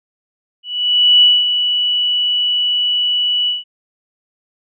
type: tone with ADSR envelope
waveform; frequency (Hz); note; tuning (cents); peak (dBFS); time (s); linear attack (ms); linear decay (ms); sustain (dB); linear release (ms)
sine; 2951; F#7; -5; -5; 0.63-3.64; 590; 220; -8; 160
effects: none